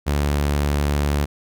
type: tone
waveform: sawtooth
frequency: 72.4 Hz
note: D2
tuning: 24 cents flat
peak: -14 dBFS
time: 0.06-1.26 s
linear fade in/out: 20 ms
effects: none